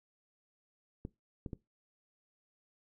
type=clicks; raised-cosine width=3 ms; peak=-27 dBFS; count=3; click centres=1.051 / 1.462 / 1.532 s; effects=noise-tail reverb RT60 0.2 s tail -20 dB re dry

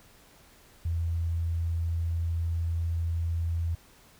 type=tone; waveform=sine; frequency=83.6 Hz; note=E2; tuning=25 cents sharp; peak=-26 dBFS; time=0.85-3.75 s; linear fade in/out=5 ms; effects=pink hiss -57 dBFS RMS until 4.19 s

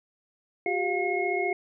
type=tone cluster; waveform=sine; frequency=361.8 / 396.7 / 706 / 2163 Hz; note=F#4 / G4 / F5 / C#7; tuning=-39 / +21 / +19 / -43 cents; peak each=-30 dBFS; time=0.66-1.53 s; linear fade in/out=2 ms; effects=none

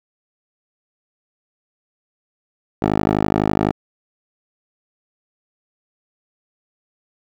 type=tone with band-pass filter; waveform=10% pulse; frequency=51.91 Hz; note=G#1; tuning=in tune; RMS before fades=-18 dBFS; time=2.82-3.72 s; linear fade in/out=5 ms; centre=480 Hz; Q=0.84; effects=none

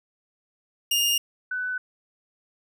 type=tone pair in turn; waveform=sawtooth / sine; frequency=2830 / 1499.1 Hz; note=F7 / F#6; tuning=+22 / +22 cents; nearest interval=major seventh; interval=1100 cents; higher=first; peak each=-17 / -26 dBFS; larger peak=first; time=0.91-1.18 / 1.51-1.78 s; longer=neither; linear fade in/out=5 ms; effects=none

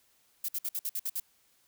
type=noise bursts; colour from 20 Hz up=violet; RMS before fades=-33 dBFS; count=8; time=0.44-1.2 s; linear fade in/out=5 ms; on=46 ms; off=56 ms; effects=white hiss -68 dBFS RMS until 1.67 s

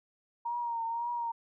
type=tone with vibrato; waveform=sine; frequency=935 Hz; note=A#5; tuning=5 cents sharp; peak=-31 dBFS; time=0.45-1.32 s; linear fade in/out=10 ms; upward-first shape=triangle; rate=1.9 Hz; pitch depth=51 cents each way; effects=none

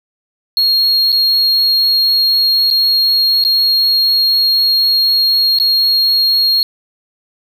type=tone with dropouts; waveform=triangle; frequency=4276 Hz; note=C8; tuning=37 cents sharp; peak=-8 dBFS; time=0.57-6.63 s; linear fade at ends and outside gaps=1 ms; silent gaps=1.12-1.126 / 2.703-2.71 / 3.439-3.449 / 5.587-5.599 s; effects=none

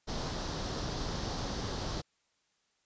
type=noise with comb filter; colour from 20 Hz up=pink; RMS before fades=-36 dBFS; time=0.07-2.02 s; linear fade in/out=20 ms; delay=0.21 ms; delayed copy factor=+0.55; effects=white hiss -75 dBFS RMS until 2.85 s + resampled to 16000 Hz

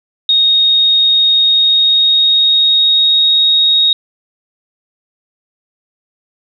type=tone with pitch glide; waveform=sine; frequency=3729 to 3757 Hz; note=A#7 to A#7; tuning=0 to +13 cents; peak=-7 dBFS; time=0.29-3.93 s; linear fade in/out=2 ms; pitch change=+13 cents; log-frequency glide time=1.41-3.34 s; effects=none

